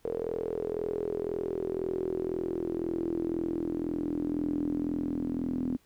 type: tone with band-pass filter sweep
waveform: sawtooth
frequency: 41.95 Hz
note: E1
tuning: 31 cents sharp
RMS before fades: -32 dBFS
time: 0.04-5.77 s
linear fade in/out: 10 ms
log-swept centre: 460 to 260 Hz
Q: 9.9
effects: pink hiss -66 dBFS RMS until 5.85 s